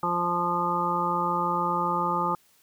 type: harmonic tone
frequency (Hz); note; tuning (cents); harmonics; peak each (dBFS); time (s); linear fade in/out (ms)
174.61; F3; 0; 1 / 2 / 3 / 5 / 6 / 7; -33 / -34 / -35 / -28 / -33 / -27; 0.03-2.35; 2
effects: white hiss -62 dBFS RMS until 2.62 s